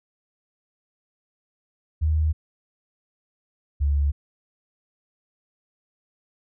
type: tone pair in turn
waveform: sine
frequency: 77.78 / 71.4 Hz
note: D#2 / D2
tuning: 0 / -48 cents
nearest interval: minor second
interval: 148 cents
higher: first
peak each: -18 dBFS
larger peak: neither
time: 2.01-2.33 / 3.8-4.12 s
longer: neither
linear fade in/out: 20 ms
effects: none